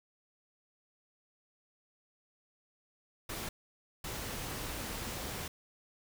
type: noise bursts at uneven times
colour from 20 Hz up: pink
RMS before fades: -40 dBFS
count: 2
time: 3.29-3.49 / 4.04-5.48 s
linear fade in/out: 5 ms
effects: none